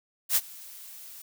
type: noise with ADSR envelope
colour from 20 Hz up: blue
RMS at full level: -21 dBFS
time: 0.29-1.22 s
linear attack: 70 ms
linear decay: 44 ms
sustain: -24 dB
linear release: 4 ms
effects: none